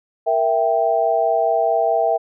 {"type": "chord", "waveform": "sine", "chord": "E diminished", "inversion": "second", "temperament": "equal", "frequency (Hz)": [466.2, 659.3, 784], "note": ["Bb4", "E5", "G5"], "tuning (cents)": [0, 0, 0], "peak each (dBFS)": [-22, -17, -20], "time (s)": [0.26, 2.18], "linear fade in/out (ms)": 20, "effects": []}